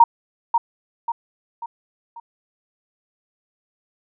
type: tone with echo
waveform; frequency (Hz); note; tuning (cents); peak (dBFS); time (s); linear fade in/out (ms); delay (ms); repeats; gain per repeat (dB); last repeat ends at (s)
sine; 932.3; A#5; 0; -6; 0-0.04; 5; 540; 4; -7; 2.2
effects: none